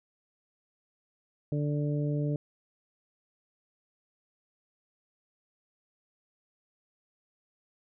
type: harmonic tone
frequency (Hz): 146.83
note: D3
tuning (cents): 0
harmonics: 1 / 2 / 3 / 4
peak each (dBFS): -28 / -34 / -38 / -40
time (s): 1.52-2.36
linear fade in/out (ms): 2
effects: none